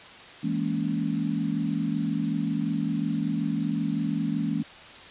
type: chord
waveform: sine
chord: A# half-diminished seventh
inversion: second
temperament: equal with one note detuned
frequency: 164.81 / 207.7 / 233.1 / 280.6 Hz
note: E3 / G#3 / A#3 / C#4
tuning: 0 / 0 / 0 / +21 cents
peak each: -30 dBFS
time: 0.43-4.63 s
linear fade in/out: 10 ms
effects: white hiss -45 dBFS RMS until 5.1 s + resampled to 8000 Hz